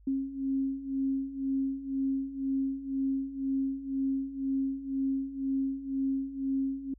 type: beating tone pair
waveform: sine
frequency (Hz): 268.8 / 270.8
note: C4 / C#4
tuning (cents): +47 / -40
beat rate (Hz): 2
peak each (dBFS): -34 / -30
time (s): 0.07-6.94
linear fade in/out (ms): 5
effects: added 50 Hz sine -54 dBFS peak until 6.98 s